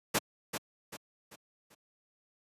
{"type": "noise with echo", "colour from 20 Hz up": "pink", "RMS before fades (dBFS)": -27, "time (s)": [0.14, 0.19], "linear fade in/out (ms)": 10, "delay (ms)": 390, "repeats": 4, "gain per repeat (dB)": -8, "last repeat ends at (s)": 1.75, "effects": ["high-pass 150 Hz 12 dB/octave", "resampled to 32000 Hz"]}